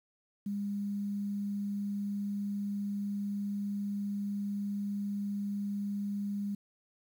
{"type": "tone with quantisation", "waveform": "sine", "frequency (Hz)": 202.4, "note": "G#3", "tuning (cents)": -44, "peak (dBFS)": -32, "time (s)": [0.46, 6.55], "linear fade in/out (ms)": 5, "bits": 10, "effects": []}